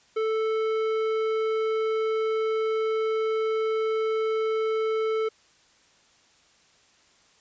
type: tone with tanh clipping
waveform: triangle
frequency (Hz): 440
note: A4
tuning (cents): 0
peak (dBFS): -25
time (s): 0.16-5.29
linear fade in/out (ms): 10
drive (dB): 17
effects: white hiss -60 dBFS RMS until 7.4 s + resampled to 16000 Hz